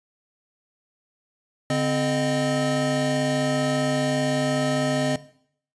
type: tone cluster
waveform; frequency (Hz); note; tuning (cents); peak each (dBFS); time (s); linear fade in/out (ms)
square; 143.5 / 258.5 / 615; D3 / C4 / D#5; -40 / -21 / -20; -26; 1.7-5.16; 2
effects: noise-tail reverb RT60 0.6 s tail -17 dB re dry + resampled to 22050 Hz